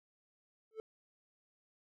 triangle tone with exponential growth, 440 Hz, A4, in tune, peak -34 dBFS, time 0.71-0.8 s, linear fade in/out 1 ms, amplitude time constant 18 ms, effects none

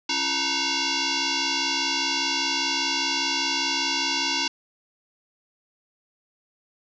sine tone with frequency modulation, 893 Hz, A5, 25 cents sharp, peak -22 dBFS, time 0.09-4.48 s, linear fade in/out 5 ms, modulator 617 Hz, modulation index 7.8, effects none

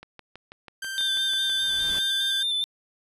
click train, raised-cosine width 0.3 ms, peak -26 dBFS, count 10, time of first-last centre 0.03-1.498 s, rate 6.13 Hz
sawtooth tone with pitch glide, 1568 to 1582.6 Hz, G6 to G6, 0 to +16 cents, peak -27 dBFS, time 0.82-2.43 s, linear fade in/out 5 ms, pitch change +16 cents, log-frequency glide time 1.76-2.21 s
triangle tone with vibrato, 3557 Hz, A7, 18 cents sharp, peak -22 dBFS, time 0.98-2.64 s, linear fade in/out 0 ms, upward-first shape square, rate 4.9 Hz, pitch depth 22 cents each way
pink noise with exponential growth, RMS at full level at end -36 dBFS, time 1.07-1.99 s, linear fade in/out 1 ms, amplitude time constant 200 ms
effects resampled to 32000 Hz

